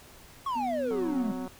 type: exponential sweep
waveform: triangle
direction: down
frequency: 1135 to 196.8 Hz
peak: -26 dBFS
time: 0.46-1.32 s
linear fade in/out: 5 ms
type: tone with pitch glide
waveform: sine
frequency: 246.9 to 255.9 Hz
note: B3 to C4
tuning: 0 to -38 cents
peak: -33 dBFS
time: 0.55-1.47 s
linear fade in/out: 20 ms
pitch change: +62 cents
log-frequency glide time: 0.75-0.95 s
type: click train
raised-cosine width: 1 ms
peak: -28 dBFS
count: 106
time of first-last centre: 0.91-1.478 s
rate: 185 Hz
effects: pink hiss -52 dBFS RMS until 1.59 s